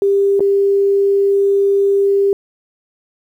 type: tone with dropouts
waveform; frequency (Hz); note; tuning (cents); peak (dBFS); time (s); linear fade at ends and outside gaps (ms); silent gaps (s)
sine; 397.3; G4; +23; -10; 0.02-2.33; 1; 0.395-0.405
effects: 8-bit